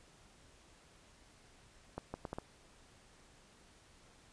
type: accelerating click train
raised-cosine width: 1 ms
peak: -26 dBFS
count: 5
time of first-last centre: 1.98-2.385 s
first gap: 160 ms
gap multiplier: 0.7
effects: pink hiss -63 dBFS RMS until 4.32 s + resampled to 22050 Hz